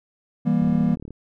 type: chord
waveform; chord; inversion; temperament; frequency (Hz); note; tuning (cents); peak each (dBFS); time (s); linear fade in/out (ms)
triangle; E diminished; none; just; 164.81 / 197.78 / 237.3; E3 / G3 / Bb3; 0 / +16 / +31; -20 / -20 / -19; 0.45-0.96; 20
type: click train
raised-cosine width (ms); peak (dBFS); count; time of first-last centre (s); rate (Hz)
3; -24; 19; 0.62-1.106; 37
effects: none